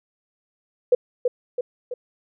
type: tone with echo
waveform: sine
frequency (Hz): 493.9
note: B4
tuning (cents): 0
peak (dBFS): -11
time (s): 0.92-0.95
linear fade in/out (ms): 5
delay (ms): 330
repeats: 3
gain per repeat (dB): -5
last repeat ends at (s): 1.94
effects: none